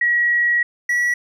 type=tone pair in turn; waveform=sine / triangle; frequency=1914 / 1936.2 Hz; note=A#6 / B6; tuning=+45 / -35 cents; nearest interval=unison; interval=20 cents; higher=second; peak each=-14 dBFS; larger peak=neither; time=0.01-0.63 / 0.89-1.14 s; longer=first; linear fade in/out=5 ms; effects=none